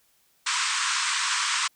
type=band-pass noise; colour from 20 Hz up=pink; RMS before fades=-26 dBFS; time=0.46-1.68 s; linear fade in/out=10 ms; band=960 to 8800 Hz; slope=96 dB/octave; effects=white hiss -65 dBFS RMS until 1.75 s